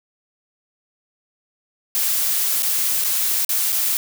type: noise with dropouts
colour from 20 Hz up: blue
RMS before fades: -20 dBFS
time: 1.95-3.97 s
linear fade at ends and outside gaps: 0 ms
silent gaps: 2.623-2.631 / 3.041-3.046 / 3.448-3.492 / 3.721-3.726 s
effects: none